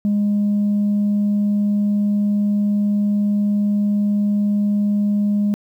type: tone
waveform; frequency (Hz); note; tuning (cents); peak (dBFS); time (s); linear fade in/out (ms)
sine; 205.6; G#3; -17; -13; 0.05-5.54; 0
effects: tanh soft clip ceiling -13 dBFS + 9-bit